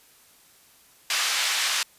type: band-pass noise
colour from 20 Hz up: white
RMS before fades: -25 dBFS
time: 1.1-1.83 s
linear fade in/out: 2 ms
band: 1200 to 5100 Hz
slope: 12 dB/octave
effects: white hiss -56 dBFS RMS until 1.98 s + resampled to 32000 Hz